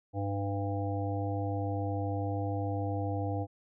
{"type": "harmonic tone with a mistuned harmonic", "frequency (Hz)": 100.1, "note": "G2", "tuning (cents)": 37, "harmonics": [1, 3, 5, 7, 8], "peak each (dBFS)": [-32, -37, -39, -40, -41], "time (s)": [0.13, 3.47], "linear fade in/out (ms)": 50, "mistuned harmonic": 7, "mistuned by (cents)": -32, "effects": []}